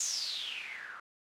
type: noise with low-pass filter sweep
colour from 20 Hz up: blue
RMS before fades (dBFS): -38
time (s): 0-1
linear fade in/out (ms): 5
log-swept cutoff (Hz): 6900 to 1300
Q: 8.3
effects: none